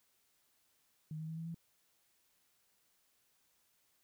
sine tone with pitch steps, 155.56 / 158.28 / 161.05 / 163.86 / 166.73 Hz, D#3 / D#3 / E3 / E3 / E3, 0 / +30 / -40 / -10 / +20 cents, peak -40 dBFS, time 1.11-1.545 s, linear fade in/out 2 ms, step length 87 ms, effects white hiss -75 dBFS RMS until 4.03 s

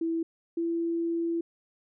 sine tone pair in turn, 329.6 / 335.4 Hz, E4 / E4, 0 / +30 cents, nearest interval unison, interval 30 cents, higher second, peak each -26 dBFS, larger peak neither, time 0.01-0.23 / 0.57-1.41 s, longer second, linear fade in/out 5 ms, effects none

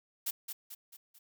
blue noise with echo, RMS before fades -34 dBFS, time 0.26-0.31 s, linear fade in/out 10 ms, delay 220 ms, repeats 4, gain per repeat -6 dB, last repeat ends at 1.19 s, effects none

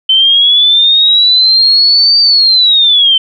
sine linear two-way sweep, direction up then down, 3070 to 4646 to 3070 Hz, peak -4 dBFS, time 0.09-3.18 s, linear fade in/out 5 ms, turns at 2.2 s, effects none

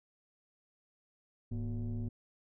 sine tone with frequency modulation, 105.2 Hz, G#2, 23 cents sharp, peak -32 dBFS, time 1.51-2.09 s, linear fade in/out 10 ms, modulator 133 Hz, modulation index 0.98, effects tanh soft clip ceiling -32 dBFS

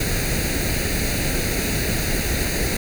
pink noise with comb filter, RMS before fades -22 dBFS, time 0-2.77 s, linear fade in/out 5 ms, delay 0.46 ms, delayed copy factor +0.75, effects none

